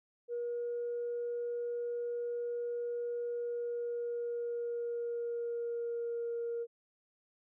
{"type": "tone with pitch glide", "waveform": "sine", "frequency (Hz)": [477.7, 468.7], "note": ["A#4", "A#4"], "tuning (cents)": [42, 9], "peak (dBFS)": -33, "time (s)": [0.28, 6.67], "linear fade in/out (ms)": 50, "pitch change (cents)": -33, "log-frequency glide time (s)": [3.25, 6.34], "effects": ["tanh soft clip ceiling -30 dBFS"]}